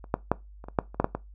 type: clicks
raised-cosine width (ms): 1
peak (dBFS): -30 / -9 / -7 / -29 / -25 / -7 / -28 / -8 / -8 / -15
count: 10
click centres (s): 0.042 / 0.141 / 0.316 / 0.641 / 0.685 / 0.788 / 0.945 / 1 / 1.044 / 1.15
effects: noise-tail reverb RT60 0.2 s tail -20 dB re dry + added 50 Hz sine -45 dBFS peak until 1.34 s